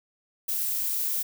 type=noise; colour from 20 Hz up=violet; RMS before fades=-28 dBFS; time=0.48-1.23 s; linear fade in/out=10 ms; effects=none